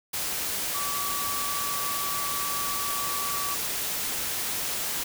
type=tone in noise; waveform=sine; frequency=1147 Hz; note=D6; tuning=41 cents flat; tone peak=-32 dBFS; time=0.74-3.55 s; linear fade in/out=10 ms; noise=white; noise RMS=-30 dBFS; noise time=0.13-5.04 s; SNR=-5 dB; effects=none